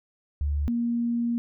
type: tone pair in turn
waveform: sine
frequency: 72.7 / 235.9 Hz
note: D2 / A#3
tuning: -17 / +21 cents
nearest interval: octave + minor sixth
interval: 2038 cents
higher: second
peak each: -23 dBFS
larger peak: neither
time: 0.41-0.68 / 0.68-1.38 s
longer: second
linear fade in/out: 0 ms
effects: none